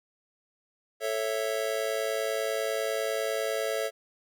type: chord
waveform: square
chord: A major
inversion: none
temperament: just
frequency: 440 / 550 / 660 Hz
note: A4 / C#5 / E5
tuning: 0 / -14 / +2 cents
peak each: -33 dBFS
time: 1-3.91 s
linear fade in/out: 50 ms
effects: none